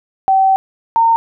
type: tone pair in turn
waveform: sine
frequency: 769 / 914.5 Hz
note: G5 / A#5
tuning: -33 / -33 cents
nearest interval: minor third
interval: 300 cents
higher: second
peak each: -8 dBFS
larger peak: neither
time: 0.28-0.56 / 0.96-1.16 s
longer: first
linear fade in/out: 0 ms
effects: none